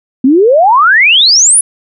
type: exponential sweep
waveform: sine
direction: up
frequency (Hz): 246.9 to 10730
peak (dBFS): -3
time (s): 0.24-1.61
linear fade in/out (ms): 5
effects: none